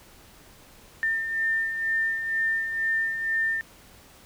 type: beating tone pair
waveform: sine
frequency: 1800 / 1802.1 Hz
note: A6 / A6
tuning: +39 / +41 cents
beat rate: 2.1 Hz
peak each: -33 / -24 dBFS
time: 1.03-3.61 s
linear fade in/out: 0 ms
effects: pink hiss -52 dBFS RMS until 4.25 s